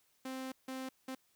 sawtooth tone bursts at uneven times, 261.6 Hz, C4, in tune, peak -36 dBFS, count 3, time 0.25-0.52 / 0.68-0.89 / 1.08-1.15 s, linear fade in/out 5 ms, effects white hiss -73 dBFS RMS until 1.35 s

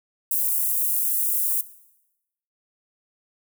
white high-pass noise, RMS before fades -23 dBFS, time 0.31-1.61 s, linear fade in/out 2 ms, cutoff 9800 Hz, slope 24 dB/octave, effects noise-tail reverb RT60 0.9 s tail -17 dB re dry

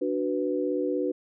sine chord, B minor, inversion first, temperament equal, 293.7 / 370 / 493.9 Hz, D4 / F#4 / B4, 0 / 0 / 0 cents, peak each -29 dBFS, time 0.01-1.12 s, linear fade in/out 10 ms, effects none

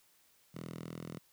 5% pulse tone with high-pass filter, 41.2 Hz, E1, in tune, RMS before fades -45 dBFS, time 0.54-1.19 s, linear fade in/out 10 ms, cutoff 150 Hz, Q 2.7, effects white hiss -68 dBFS RMS until 1.32 s

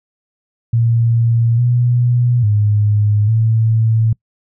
sine tone with pitch steps, 116.1 / 121.7 / 104.6 / 112.1 Hz, A#2 / B2 / G#2 / A2, -7 / -25 / +13 / +33 cents, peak -10 dBFS, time 0.73-4.13 s, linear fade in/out 5 ms, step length 850 ms, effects noise-tail reverb RT60 0.1 s tail -25 dB re dry

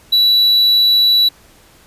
triangle tone, 3937 Hz, B7, 6 cents flat, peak -7 dBFS, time 0.12-1.29 s, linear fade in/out 10 ms, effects pink hiss -47 dBFS RMS until 1.86 s + resampled to 32000 Hz

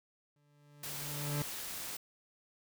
40% pulse tone with exponential growth, 145.9 Hz, D3, 11 cents flat, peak -31 dBFS, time 0.36-1.42 s, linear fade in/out 2 ms, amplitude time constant 230 ms
white noise, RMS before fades -42 dBFS, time 0.83-1.97 s, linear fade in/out 5 ms
effects none

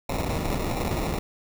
pink noise with sample-and-hold, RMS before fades -27 dBFS, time 0.09-1.19 s, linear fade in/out 5 ms, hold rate 1575 Hz, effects none

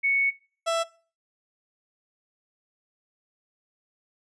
sine / 30% pulse tone pair in turn, 2217 / 664.1 Hz, C#7 / E5, 0 / +13 cents, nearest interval octave + major sixth, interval 2087 cents, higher first, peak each -20 dBFS, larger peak neither, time 0.03-0.31 / 0.66-0.84 s, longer first, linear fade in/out 20 ms, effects noise-tail reverb RT60 0.4 s tail -21 dB re dry + resampled to 22050 Hz

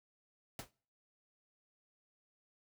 pink noise with exponential decay, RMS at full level -40 dBFS, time 0.59-0.71 s, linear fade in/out 1 ms, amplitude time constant 24 ms, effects noise-tail reverb RT60 0.5 s tail -25 dB re dry

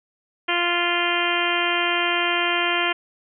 harmonic tone, 348 Hz, F4, 6 cents flat, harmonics 1 / 2 / 3 / 4 / 5 / 6 / 7 / 8 / 9, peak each -28 / -28 / -28 / -28 / -28 / -28 / -28 / -28 / -28 dBFS, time 0.48-2.93 s, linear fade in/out 10 ms, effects none

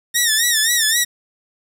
10% pulse tone with vibrato, 1831 Hz, A#6, 32 cents flat, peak -5 dBFS, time 0.14-1.05 s, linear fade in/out 20 ms, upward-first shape sine, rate 3.8 Hz, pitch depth 110 cents each way, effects 7-bit

